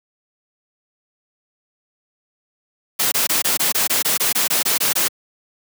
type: noise bursts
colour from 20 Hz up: white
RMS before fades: -18 dBFS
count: 14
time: 2.99-5.083 s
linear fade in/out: 10 ms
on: 130 ms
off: 21 ms
effects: high-pass 150 Hz 12 dB/octave